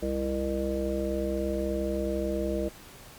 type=harmonic tone with a mistuned harmonic; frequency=67 Hz; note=C2; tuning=42 cents sharp; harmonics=1 / 3 / 5 / 7 / 9; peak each=-34 / -34 / -32 / -34 / -33 dBFS; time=0.02-2.69 s; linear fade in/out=10 ms; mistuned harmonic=1; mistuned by=-51 cents; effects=pink hiss -49 dBFS RMS until 3.18 s + Opus 48 kbps